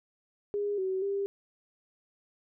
sine tone with pitch steps, 409.2 / 378 / 397.6 Hz, G#4 / F#4 / G4, -26 / +37 / +25 cents, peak -28 dBFS, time 0.54-1.26 s, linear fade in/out 0 ms, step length 240 ms, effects none

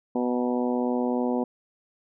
harmonic tone with a mistuned harmonic, 123.47 Hz, B2, in tune, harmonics 2 / 3 / 4 / 5 / 6 / 7 / 8, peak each -25 / -31 / -30 / -35 / -35 / -37 / -39 dBFS, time 0.15-1.44 s, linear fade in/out 5 ms, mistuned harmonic 8, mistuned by -36 cents, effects none

